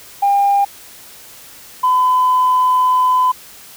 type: tone pair in turn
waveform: sine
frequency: 802 / 1010.5 Hz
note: G5 / B5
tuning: +39 / +39 cents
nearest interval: major third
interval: 400 cents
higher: second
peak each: -9 dBFS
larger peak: neither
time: 0.22-0.65 / 1.83-3.32 s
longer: second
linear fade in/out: 10 ms
effects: tanh soft clip ceiling -6 dBFS + white hiss -39 dBFS RMS until 3.76 s